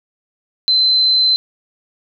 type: tone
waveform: sine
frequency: 4068 Hz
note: C8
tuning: 50 cents flat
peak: -10 dBFS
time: 0.68-1.36 s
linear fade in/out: 0 ms
effects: none